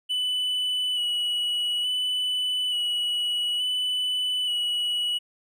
triangle tone with vibrato, 2960 Hz, F#7, in tune, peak -22 dBFS, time 0.09-5.19 s, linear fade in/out 20 ms, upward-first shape square, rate 0.57 Hz, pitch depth 18 cents each way, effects none

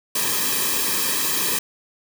white noise with comb filter, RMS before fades -22 dBFS, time 0.15-1.59 s, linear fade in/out 5 ms, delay 1.4 ms, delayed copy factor -0.95, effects none

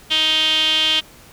sawtooth tone with band-pass filter, 313.1 Hz, D#4, 11 cents sharp, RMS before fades -17 dBFS, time 0.1-1.01 s, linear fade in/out 20 ms, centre 3200 Hz, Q 8.3, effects pink hiss -45 dBFS RMS until 1.32 s

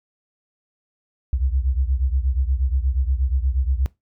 sine beating tone pair, 62.9 / 71.3 Hz, B1 / C#2, +32 / +49 cents, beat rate 8.4 Hz, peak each -19 / -22 dBFS, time 1.33-3.86 s, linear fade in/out 0 ms, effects noise-tail reverb RT60 0.2 s tail -21 dB re dry + tanh soft clip ceiling -10 dBFS

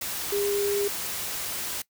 sine tone in noise, 405.2 Hz, G#4, 43 cents flat, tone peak -24 dBFS, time 0.32-0.88 s, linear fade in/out 5 ms, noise white, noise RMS -32 dBFS, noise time 0.01-1.82 s, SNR +5 dB, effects noise-tail reverb RT60 0.1 s tail -20 dB re dry

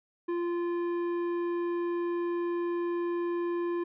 sine tone with tanh clipping, 346 Hz, F4, 16 cents flat, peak -30 dBFS, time 0.28-3.84 s, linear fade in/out 10 ms, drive 11 dB, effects none

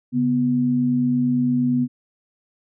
sine tone pair together, 138.25 / 246.9 Hz, C#3 / B3, -4 / 0 cents, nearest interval minor seventh, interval 1004 cents, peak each -25 / -17 dBFS, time 0.12-1.88 s, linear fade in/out 50 ms, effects none

